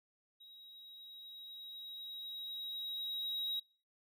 triangle tone with level ramp, 3822 Hz, A#7, 43 cents sharp, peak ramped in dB -53 to -33 dBFS, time 0.4-3.6 s, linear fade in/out 10 ms, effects noise-tail reverb RT60 0.4 s tail -24 dB re dry

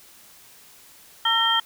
sine tone cluster, 911 / 1347 / 1847 / 3174 Hz, A#5 / E6 / A#6 / G7, -40 / +37 / -16 / +21 cents, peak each -25 / -25 / -27 / -20 dBFS, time 1.25-1.6 s, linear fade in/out 5 ms, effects white hiss -50 dBFS RMS until 1.65 s

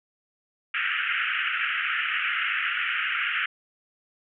pink band-pass noise, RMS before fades -27 dBFS, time 0.74-3.46 s, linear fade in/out 5 ms, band 1300 to 3000 Hz, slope 96 dB/octave, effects none

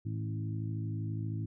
harmonic tone with a mistuned harmonic, 54.3 Hz, A1, 22 cents flat, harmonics 2 / 3 / 4 / 5 / 6, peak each -34 / -41 / -48 / -45 / -46 dBFS, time 0.05-1.46 s, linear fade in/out 10 ms, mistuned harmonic 3, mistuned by -18 cents, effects none

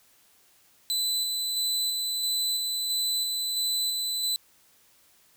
sawtooth tone with tremolo, 4006 Hz, B7, 24 cents sharp, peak -22 dBFS, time 0.9-4.36 s, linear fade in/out 0 ms, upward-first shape square, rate 1.5 Hz, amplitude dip 25%, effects white hiss -61 dBFS RMS until 5.36 s

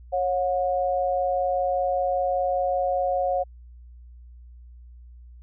sine tone pair together, 549.1 / 724 Hz, C#5 / F#5, -17 / -38 cents, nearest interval perfect fourth, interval 479 cents, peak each -24 dBFS, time 0.12-3.44 s, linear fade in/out 20 ms, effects added 60 Hz sine -43 dBFS peak until 5.42 s

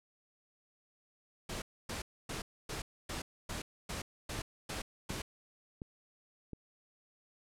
pink noise bursts, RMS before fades -40 dBFS, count 10, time 1.49-5.22 s, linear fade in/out 5 ms, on 130 ms, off 270 ms
click train, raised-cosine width 3 ms, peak -30 dBFS, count 4, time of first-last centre 4.39-6.533 s, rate 1.4 Hz
effects low-pass 10000 Hz 12 dB/octave

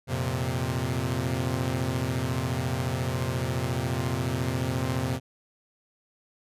sawtooth chord, F suspended fourth, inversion none, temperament equal, 87.31 / 116.54 / 130.81 Hz, F2 / Bb2 / C3, 0 / 0 / 0 cents, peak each -29 / -27 / -25 dBFS, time 0.07-5.2 s, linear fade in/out 50 ms, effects resampled to 32000 Hz

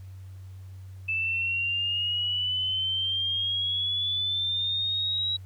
sine exponential sweep, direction up, 2628 to 3881 Hz, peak -25 dBFS, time 1.08-5.37 s, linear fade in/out 10 ms, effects added 94 Hz sine -40 dBFS peak until 5.45 s + pink hiss -62 dBFS RMS until 5.45 s

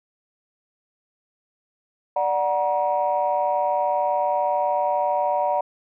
sine chord, D augmented, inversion none, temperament equal with one note detuned, 587.3 / 740 / 949.2 Hz, D5 / F#5 / A#5, 0 / 0 / +31 cents, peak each -23 dBFS, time 2.16-5.61 s, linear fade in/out 5 ms, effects tanh soft clip ceiling -11 dBFS

